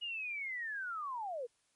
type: linear sweep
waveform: sine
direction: down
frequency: 2900 to 450 Hz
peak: -37 dBFS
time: 0.01-1.47 s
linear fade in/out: 20 ms
effects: white hiss -75 dBFS RMS until 1.75 s + MP3 48 kbps